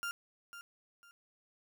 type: tone with echo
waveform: 35% pulse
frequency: 1396.9 Hz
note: F6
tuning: in tune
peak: -34 dBFS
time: 0.03-0.11 s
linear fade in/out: 0 ms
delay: 500 ms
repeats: 2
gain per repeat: -11 dB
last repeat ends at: 1.11 s
effects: none

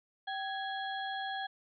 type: harmonic tone with a mistuned harmonic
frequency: 830.6 Hz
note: G#5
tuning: in tune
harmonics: 1 / 2 / 4 / 5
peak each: -37 / -40 / -43 / -52 dBFS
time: 0.27-1.47 s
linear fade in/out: 10 ms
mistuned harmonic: 1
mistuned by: -120 cents
effects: none

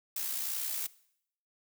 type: noise with amplitude modulation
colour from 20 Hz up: blue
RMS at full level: -33 dBFS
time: 0.16-0.87 s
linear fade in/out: 5 ms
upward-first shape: sine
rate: 62 Hz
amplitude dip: 45%
effects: noise-tail reverb RT60 0.7 s tail -20 dB re dry

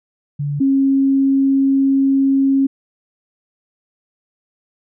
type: tone pair in turn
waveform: sine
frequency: 144.2 / 271.7 Hz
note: D3 / C#4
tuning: -31 / -35 cents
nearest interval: major seventh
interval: 1096 cents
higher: second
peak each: -18 / -11 dBFS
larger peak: second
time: 0.39-0.6 / 0.6-2.67 s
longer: second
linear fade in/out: 10 ms
effects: none

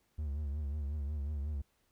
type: tone with vibrato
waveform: triangle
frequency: 72.9 Hz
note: D2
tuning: 12 cents flat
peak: -32 dBFS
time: 0.18-1.62 s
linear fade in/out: 10 ms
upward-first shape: triangle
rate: 5.5 Hz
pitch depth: 110 cents each way
effects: pink hiss -75 dBFS RMS until 1.91 s

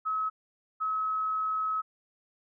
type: tone pair in turn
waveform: sine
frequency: 1284 / 1284 Hz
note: E6 / E6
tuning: -46 / -46 cents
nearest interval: unison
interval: 0 cents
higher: neither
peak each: -27 dBFS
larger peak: neither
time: 0.05-0.3 / 0.8-1.82 s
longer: second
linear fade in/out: 20 ms
effects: none

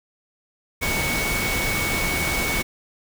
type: tone in noise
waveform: sine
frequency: 2227 Hz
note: C#7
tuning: 7 cents sharp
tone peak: -25 dBFS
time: 0.81-2.63 s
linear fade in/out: 20 ms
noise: pink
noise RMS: -25 dBFS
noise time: 0.81-2.63 s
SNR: -3 dB
effects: none

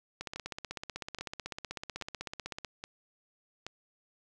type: two click trains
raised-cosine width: 0.2 ms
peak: -21 / -22 dBFS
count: 40 / 5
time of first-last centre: 0.21-2.647 / 0.36-3.666 s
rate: 16 / 1.21 Hz
effects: none

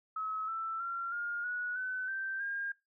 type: tone with pitch steps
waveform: sine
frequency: 1286 / 1328.3 / 1371.9 / 1417 / 1463.6 / 1511.8 / 1561.5 / 1612.8 Hz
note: E6 / E6 / F6 / F6 / F#6 / F#6 / G6 / G6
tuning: -43 / +13 / -31 / +25 / -19 / +37 / -7 / +49 cents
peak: -34 dBFS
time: 0.16-2.72 s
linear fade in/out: 5 ms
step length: 320 ms
effects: noise-tail reverb RT60 0.2 s tail -19 dB re dry

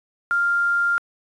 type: tone with quantisation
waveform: sine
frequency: 1396.9 Hz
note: F6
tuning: in tune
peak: -17 dBFS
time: 0.31-0.98 s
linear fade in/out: 0 ms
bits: 7
effects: resampled to 22050 Hz

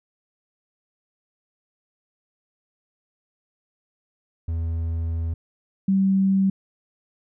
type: tone pair in turn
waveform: triangle / sine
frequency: 82.41 / 193.03 Hz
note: E2 / G3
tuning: 0 / -26 cents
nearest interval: octave + minor third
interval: 1474 cents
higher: second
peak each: -21 / -16 dBFS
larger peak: second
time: 4.48-5.34 / 5.88-6.5 s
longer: first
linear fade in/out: 5 ms
effects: none

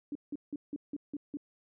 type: tone bursts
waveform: sine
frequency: 289.8 Hz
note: D4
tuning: 23 cents flat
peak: -34 dBFS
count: 7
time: 0.12-1.371 s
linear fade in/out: 2 ms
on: 33 ms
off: 170 ms
effects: none

